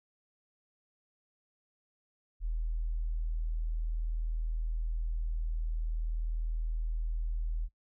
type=tone; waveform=sine; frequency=40.23 Hz; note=E1; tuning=41 cents flat; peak=-30 dBFS; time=2.4-7.69 s; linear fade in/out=50 ms; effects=noise-tail reverb RT60 0.1 s tail -21 dB re dry